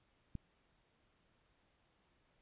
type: click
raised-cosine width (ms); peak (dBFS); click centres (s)
5; -30; 0.353
effects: pink hiss -75 dBFS RMS until 2.41 s + resampled to 8000 Hz